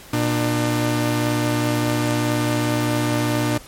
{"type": "tone pair together", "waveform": "sawtooth", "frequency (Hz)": [119, 299.9], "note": ["A#2", "D4"], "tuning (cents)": [36, 36], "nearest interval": "octave + major third", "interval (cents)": 1600, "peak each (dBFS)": -17, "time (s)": [0.13, 3.58], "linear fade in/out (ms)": 5, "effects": ["pink hiss -42 dBFS RMS until 3.67 s", "MP3 64 kbps"]}